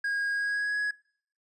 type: tone with pitch glide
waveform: triangle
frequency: 1635 to 1674.2 Hz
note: G#6 to G#6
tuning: -28 to +13 cents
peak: -25 dBFS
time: 0.04-0.91 s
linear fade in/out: 5 ms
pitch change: +41 cents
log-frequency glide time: 0.32-0.78 s
effects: noise-tail reverb RT60 0.6 s tail -23 dB re dry + resampled to 24000 Hz